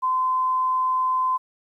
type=tone; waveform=sine; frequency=1028 Hz; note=C6; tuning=31 cents flat; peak=-19 dBFS; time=0.02-1.38 s; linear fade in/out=20 ms; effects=10-bit